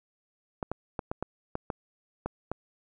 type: clicks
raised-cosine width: 1 ms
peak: -17 dBFS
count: 9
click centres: 0.628 / 0.716 / 0.992 / 1.115 / 1.226 / 1.554 / 1.702 / 2.26 / 2.516 s
effects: none